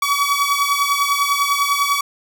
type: beating tone pair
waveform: sawtooth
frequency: 1132 / 1142 Hz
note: C#6 / D6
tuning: +36 / -49 cents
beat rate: 10 Hz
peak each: -15 dBFS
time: 0.02-2.01 s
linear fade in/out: 5 ms
effects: none